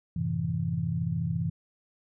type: chord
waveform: sine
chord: F# half-diminished seventh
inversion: none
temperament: equal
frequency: 92.5 / 110 / 130.81 / 164.81 Hz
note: F#2 / A2 / C3 / E3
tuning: 0 / 0 / 0 / 0 cents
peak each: -35 / -35 / -33 / -29 dBFS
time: 0.16-1.5 s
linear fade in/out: 5 ms
effects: none